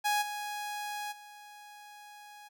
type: tone with level steps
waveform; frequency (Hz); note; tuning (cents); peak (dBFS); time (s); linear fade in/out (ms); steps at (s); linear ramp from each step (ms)
sawtooth; 830.6; G#5; 0; -23 / -32 / -45; 0.04-2.49; 20; 0.21 / 1.11; 20
effects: none